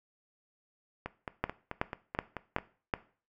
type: two click trains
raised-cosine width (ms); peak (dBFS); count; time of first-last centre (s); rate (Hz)
0.5; -13 / -21; 5 / 8; 1.44-2.938 / 1.06-2.585; 2.67 / 4.59
effects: noise-tail reverb RT60 0.4 s tail -17 dB re dry